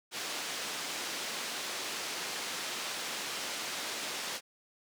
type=band-pass noise; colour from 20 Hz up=white; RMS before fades=-38 dBFS; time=0.11-4.41 s; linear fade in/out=50 ms; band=230 to 5600 Hz; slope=12 dB/octave; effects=none